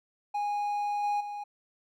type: tone with level steps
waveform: triangle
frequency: 824 Hz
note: G#5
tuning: 14 cents flat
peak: -26 / -24 / -33 dBFS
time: 0.34-1.44 s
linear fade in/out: 10 ms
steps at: 1.03 / 1.2 s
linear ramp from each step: 10 ms
effects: none